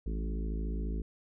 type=harmonic tone with a mistuned harmonic; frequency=54.3 Hz; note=A1; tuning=22 cents flat; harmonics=1 / 3 / 4 / 5 / 6 / 7 / 8; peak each=-32 / -42 / -44 / -46 / -48 / -49 / -50 dBFS; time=0.06-1.02 s; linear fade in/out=5 ms; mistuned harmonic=3; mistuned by=+22 cents; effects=none